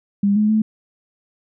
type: tone with pitch steps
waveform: sine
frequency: 201.2 / 212 / 217.1 Hz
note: G3 / G#3 / A3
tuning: +45 / +36 / -23 cents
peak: -13 dBFS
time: 0.23-0.62 s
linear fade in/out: 5 ms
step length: 130 ms
effects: none